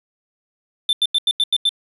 triangle tone bursts, 3548 Hz, A7, 14 cents sharp, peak -12 dBFS, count 7, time 0.89-1.692 s, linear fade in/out 2 ms, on 40 ms, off 87 ms, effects resampled to 32000 Hz + 9-bit

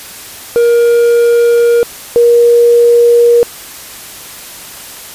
triangle / sine tone pair in turn, 472 / 474.1 Hz, A#4 / A#4, +22 / +29 cents, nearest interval unison, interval 7 cents, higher second, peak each -3 dBFS, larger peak neither, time 0.56-1.83 / 2.16-3.43 s, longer neither, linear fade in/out 0 ms, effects white hiss -29 dBFS RMS until 5.14 s + resampled to 32000 Hz

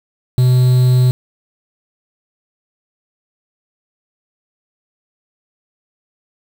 triangle tone with quantisation, 126.2 Hz, B2, 38 cents sharp, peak -6 dBFS, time 0.38-1.11 s, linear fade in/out 0 ms, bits 5, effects none

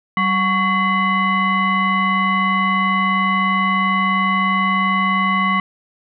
sine tone with frequency modulation, 1115 Hz, C#6, 10 cents sharp, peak -14 dBFS, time 0.17-5.6 s, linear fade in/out 2 ms, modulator 923 Hz, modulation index 1.1, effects none

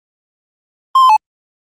triangle tone with pitch steps, 1054 / 1033 / 865 Hz, C6 / C6 / A5, +12 / -22 / -30 cents, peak -3 dBFS, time 0.95-1.166 s, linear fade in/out 5 ms, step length 72 ms, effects Opus 24 kbps

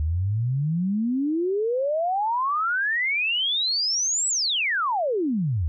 sine exponential two-way sweep, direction up then down, 73.42 to 7960 to 73.42 Hz, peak -21 dBFS, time 0-5.68 s, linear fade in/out 0 ms, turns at 4.28 s, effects none

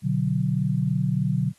sine chord, B minor, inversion none, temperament equal, 123.47 / 146.83 / 185 Hz, B2 / D3 / F#3, 0 / 0 / 0 cents, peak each -26 / -24 / -25 dBFS, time 0.02-1.53 s, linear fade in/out 50 ms, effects white hiss -60 dBFS RMS until 1.58 s + AAC 32 kbps

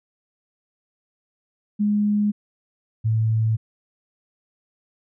sine tone pair in turn, 207.7 / 110.98 Hz, G#3 / A2, 0 / +15 cents, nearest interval major seventh, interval 1085 cents, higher first, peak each -17 dBFS, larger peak neither, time 1.79-2.32 / 3.04-3.57 s, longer neither, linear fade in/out 20 ms, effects none

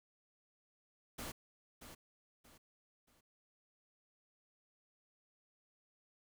pink noise with echo, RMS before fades -45 dBFS, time 1.18-1.32 s, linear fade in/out 10 ms, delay 630 ms, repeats 3, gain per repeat -9 dB, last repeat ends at 3.21 s, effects none

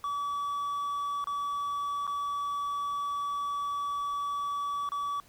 triangle tone with dropouts, 1145 Hz, D6, 44 cents flat, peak -28 dBFS, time 0.04-5.2 s, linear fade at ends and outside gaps 1 ms, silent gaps 1.242-1.271 / 2.068-2.076 / 4.89-4.919 s, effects pink hiss -59 dBFS RMS until 5.28 s

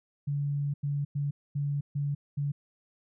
sine tone bursts at uneven times, 143.1 Hz, D3, 45 cents flat, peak -27 dBFS, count 6, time 0.27-0.74 / 0.83-1.05 / 1.15-1.31 / 1.55-1.81 / 1.95-2.15 / 2.37-2.52 s, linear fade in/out 10 ms, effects none

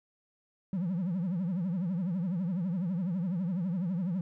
triangle tone with vibrato, 179.5 Hz, F3, 48 cents sharp, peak -26 dBFS, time 0.73-4.21 s, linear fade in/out 2 ms, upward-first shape triangle, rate 12 Hz, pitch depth 210 cents each way, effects tanh soft clip ceiling -23 dBFS

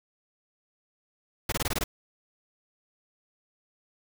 pink noise bursts, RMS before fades -28 dBFS, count 7, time 1.49-1.84 s, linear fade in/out 5 ms, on 32 ms, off 21 ms, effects none

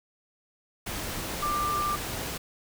sine tone in noise, 1186 Hz, D6, 17 cents sharp, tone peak -26 dBFS, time 1.42-1.96 s, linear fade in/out 10 ms, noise pink, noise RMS -34 dBFS, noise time 0.86-2.38 s, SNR +5 dB, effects none

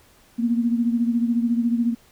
sine beating tone pair, 233.1 / 247.1 Hz, A#3 / B3, 0 / +1 cents, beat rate 14 Hz, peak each -19 / -25 dBFS, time 0.38-1.95 s, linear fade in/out 20 ms, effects pink hiss -55 dBFS RMS until 2.11 s

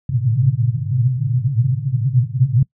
pink band-pass noise, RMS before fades -17 dBFS, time 0.09-2.63 s, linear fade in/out 5 ms, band 110 to 140 Hz, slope 96 dB/octave, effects noise-tail reverb RT60 0.1 s tail -24 dB re dry

